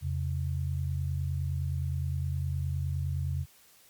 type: tone pair together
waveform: sine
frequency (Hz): 84.6 / 134.29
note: E2 / C3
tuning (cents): +45 / +45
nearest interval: minor sixth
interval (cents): 800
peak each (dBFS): -30 / -32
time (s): 0.01-3.46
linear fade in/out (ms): 50
effects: white hiss -59 dBFS RMS until 3.89 s + MP3 96 kbps